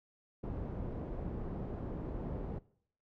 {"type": "low-pass noise", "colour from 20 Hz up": "pink", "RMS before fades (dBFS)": -40, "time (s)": [0.43, 2.59], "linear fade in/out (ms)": 10, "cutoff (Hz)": 510, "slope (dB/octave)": 12, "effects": ["noise-tail reverb RT60 0.6 s tail -20 dB re dry"]}